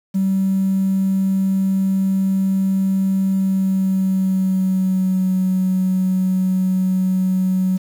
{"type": "tone with pitch glide", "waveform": "triangle", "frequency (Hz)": [192, 186.43], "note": ["G3", "F#3"], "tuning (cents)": [-36, 13], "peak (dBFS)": -11, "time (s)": [0.14, 7.78], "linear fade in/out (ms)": 20, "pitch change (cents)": -51, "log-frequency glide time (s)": [3.27, 5.32], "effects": ["tanh soft clip ceiling -12 dBFS", "7-bit"]}